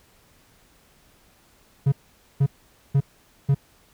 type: tone bursts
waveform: triangle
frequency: 138.59 Hz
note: C#3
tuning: in tune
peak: -13 dBFS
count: 4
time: 1.86-3.548 s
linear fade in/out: 10 ms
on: 62 ms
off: 480 ms
effects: pink hiss -58 dBFS RMS until 3.93 s